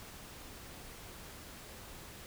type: silence
effects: pink hiss -50 dBFS RMS until 2.26 s